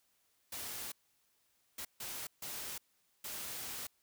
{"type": "noise bursts at uneven times", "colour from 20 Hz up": "white", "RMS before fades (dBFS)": -43, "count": 5, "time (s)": [[0.52, 0.92], [1.78, 1.85], [2, 2.27], [2.42, 2.78], [3.24, 3.87]], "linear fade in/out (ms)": 5, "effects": ["white hiss -75 dBFS RMS until 4.02 s"]}